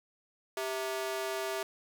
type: ring-modulated tone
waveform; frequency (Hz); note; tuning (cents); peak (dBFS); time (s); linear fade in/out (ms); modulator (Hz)
sawtooth; 523.3; C5; 0; -26; 0.57-1.63; 2; 130
effects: none